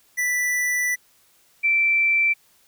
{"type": "tone pair in turn", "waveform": ["square", "sine"], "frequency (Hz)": [1975.5, 2338], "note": ["B6", "D7"], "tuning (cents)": [0, -8], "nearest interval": "minor third", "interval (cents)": 292, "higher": "second", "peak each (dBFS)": [-21, -16], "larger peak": "second", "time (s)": [[0.17, 0.96], [1.63, 2.34]], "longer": "first", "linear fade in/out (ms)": 20, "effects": ["white hiss -59 dBFS RMS until 2.67 s"]}